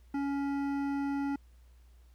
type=tone with hard clipping; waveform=triangle; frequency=280 Hz; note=C#4; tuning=18 cents sharp; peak=-32 dBFS; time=0.14-1.36 s; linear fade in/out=5 ms; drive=16 dB; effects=added 60 Hz sine -55 dBFS peak until 2.14 s + pink hiss -71 dBFS RMS until 2.14 s